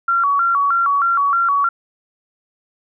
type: tone with vibrato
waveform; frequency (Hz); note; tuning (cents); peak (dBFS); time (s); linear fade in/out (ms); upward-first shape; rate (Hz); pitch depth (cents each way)
sine; 1244.5; D#6; 0; -13; 0.08-1.69; 5; square; 3.2; 170
effects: none